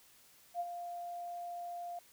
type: tone with ADSR envelope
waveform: sine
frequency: 698.5 Hz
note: F5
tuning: in tune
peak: -32 dBFS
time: 0.54-1.99 s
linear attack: 59 ms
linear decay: 41 ms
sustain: -8 dB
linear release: 3 ms
effects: white hiss -63 dBFS RMS until 2.12 s